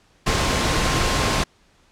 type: tone in noise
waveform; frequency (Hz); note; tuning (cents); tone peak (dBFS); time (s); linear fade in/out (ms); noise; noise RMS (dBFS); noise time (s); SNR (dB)
sine; 1062; C6; +25; -30; 0.26-1.44; 10; pink; -20; 0.26-1.44; -13
effects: pink hiss -58 dBFS RMS until 1.91 s + low-pass 7000 Hz 12 dB/octave